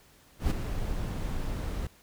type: noise with ADSR envelope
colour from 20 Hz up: brown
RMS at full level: -23 dBFS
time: 0.39-1.87 s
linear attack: 120 ms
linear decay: 5 ms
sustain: -9 dB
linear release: 5 ms
effects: pink hiss -59 dBFS RMS until 2.02 s